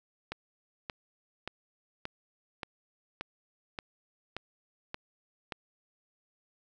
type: click train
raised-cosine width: 0.3 ms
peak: -20 dBFS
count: 10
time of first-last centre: 0.32-5.522 s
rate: 1.73 Hz
effects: none